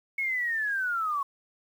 sine linear sweep, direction down, 2200 to 1092 Hz, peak -26 dBFS, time 0.18-1.23 s, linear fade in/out 5 ms, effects 9-bit

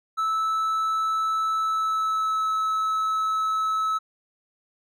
triangle tone with pitch glide, 1310 to 1297.9 Hz, E6 to E6, -11 to -27 cents, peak -20 dBFS, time 0.17-3.99 s, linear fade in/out 20 ms, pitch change -16 cents, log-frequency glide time 1.58-2.52 s, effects none

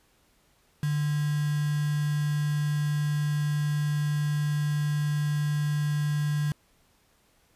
sine tone with quantisation, 148.2 Hz, D3, 16 cents sharp, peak -24 dBFS, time 0.83-6.52 s, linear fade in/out 2 ms, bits 6, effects pink hiss -65 dBFS RMS until 7.55 s + resampled to 32000 Hz

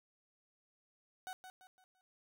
30% pulse tone with echo, 746 Hz, F#5, 14 cents sharp, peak -40 dBFS, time 1.27-1.33 s, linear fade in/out 0 ms, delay 170 ms, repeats 4, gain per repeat -8 dB, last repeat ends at 2.01 s, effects none

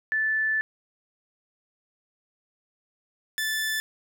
sine / sawtooth tone pair in turn, 1752 / 1752 Hz, A6 / A6, -8 / -8 cents, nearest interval unison, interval 0 cents, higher neither, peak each -22 dBFS, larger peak neither, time 0.12-0.61 / 3.38-3.8 s, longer first, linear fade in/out 0 ms, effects none

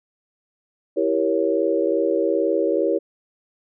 sine chord, E diminished seventh, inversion none, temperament equal with one note detuned, 329.6 / 392 / 471 / 554.4 Hz, E4 / G4 / Bb4 / Db5, 0 / 0 / +18 / 0 cents, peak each -23 dBFS, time 0.96-2.99 s, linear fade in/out 20 ms, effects none

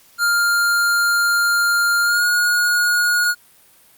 square tone with pitch glide, 1400 to 1441 Hz, F6 to F#6, +4 to -46 cents, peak -15 dBFS, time 0.18-3.35 s, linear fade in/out 50 ms, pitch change +50 cents, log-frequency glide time 2.03-2.25 s, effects white hiss -51 dBFS RMS until 3.97 s + Opus 48 kbps

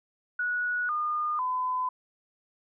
sine tone with pitch steps, 1464 / 1216.9 / 1011.6 Hz, F#6 / D#6 / B5, -19 / -39 / +41 cents, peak -26 dBFS, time 0.39-1.89 s, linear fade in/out 5 ms, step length 500 ms, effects none

